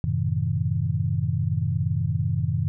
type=chord; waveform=sine; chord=F# diminished seventh; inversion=none; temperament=equal with one note detuned; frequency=92.5 / 110 / 130.81 / 158.65 Hz; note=F#2 / A2 / C3 / Eb3; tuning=0 / 0 / 0 / +34 cents; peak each=-27 dBFS; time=0.04-2.68 s; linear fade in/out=0 ms; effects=none